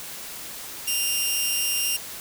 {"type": "tone with amplitude modulation", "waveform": "10% pulse", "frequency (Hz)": 2794, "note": "F7", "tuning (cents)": 0, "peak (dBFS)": -11, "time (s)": [0.87, 1.97], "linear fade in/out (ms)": 10, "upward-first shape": "sine", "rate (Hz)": 260, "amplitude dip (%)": 60, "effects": ["white hiss -37 dBFS RMS until 2.2 s"]}